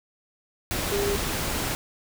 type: tone in noise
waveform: sine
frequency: 402.9 Hz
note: G4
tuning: 48 cents sharp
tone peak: -25 dBFS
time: 0.92-1.16 s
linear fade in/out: 0 ms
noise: pink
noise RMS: -28 dBFS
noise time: 0.71-1.75 s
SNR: 0 dB
effects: none